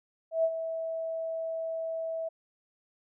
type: tone with ADSR envelope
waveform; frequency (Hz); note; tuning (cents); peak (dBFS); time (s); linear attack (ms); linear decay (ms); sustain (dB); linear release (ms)
sine; 652; E5; -19; -21; 0.31-2.29; 130; 55; -10; 11
effects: none